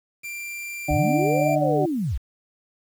45% pulse tone, 2367 Hz, D7, 13 cents sharp, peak -31 dBFS, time 0.23-1.56 s, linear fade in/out 20 ms
harmonic tone, 149.3 Hz, D3, 29 cents sharp, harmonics 1 / 2 / 4 / 5, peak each -25 / -25 / -25 / -25 dBFS, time 0.88-1.86 s, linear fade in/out 10 ms
sine linear two-way sweep, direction up then down, 38.89 to 673 to 38.89 Hz, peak -22 dBFS, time 0.9-2.18 s, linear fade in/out 10 ms, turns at 1.52 s
effects 8-bit

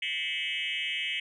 sine tone with frequency modulation, 2587 Hz, E7, 33 cents flat, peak -28 dBFS, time 0.02-1.2 s, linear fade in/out 5 ms, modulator 155 Hz, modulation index 3.8, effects tanh soft clip ceiling -25 dBFS

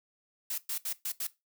blue noise bursts at uneven times, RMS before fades -34 dBFS, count 5, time 0.5-0.58 / 0.69-0.78 / 0.85-0.93 / 1.05-1.12 / 1.2-1.27 s, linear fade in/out 5 ms, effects noise-tail reverb RT60 0.2 s tail -17 dB re dry

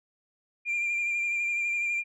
sine tone with vibrato, 2387 Hz, D7, 28 cents sharp, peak -24 dBFS, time 0.65-2.04 s, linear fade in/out 50 ms, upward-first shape sine, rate 12 Hz, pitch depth 25 cents each way, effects tanh soft clip ceiling -24 dBFS

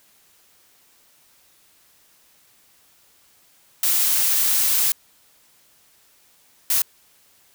blue noise bursts at uneven times, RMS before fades -19 dBFS, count 2, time 3.83-4.92 / 6.7-6.82 s, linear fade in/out 2 ms, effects white hiss -57 dBFS RMS until 7.54 s

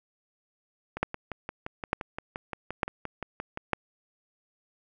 two click trains, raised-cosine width 0.5 ms, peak -9 / -19 dBFS, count 4 / 16, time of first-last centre 1.03-3.733 / 0.97-3.574 s, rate 1.11 / 5.76 Hz, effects none

